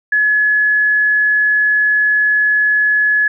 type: tone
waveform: sine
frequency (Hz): 1700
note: G#6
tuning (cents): +40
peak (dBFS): -10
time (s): 0.12-3.28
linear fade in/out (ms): 5
effects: none